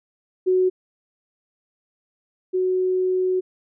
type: tone pair in turn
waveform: sine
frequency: 370 / 370 Hz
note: F#4 / F#4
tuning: 0 / 0 cents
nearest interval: unison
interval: 0 cents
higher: neither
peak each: -15 / -18 dBFS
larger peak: first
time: 0.46-0.7 / 2.53-3.41 s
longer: second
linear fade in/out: 20 ms
effects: none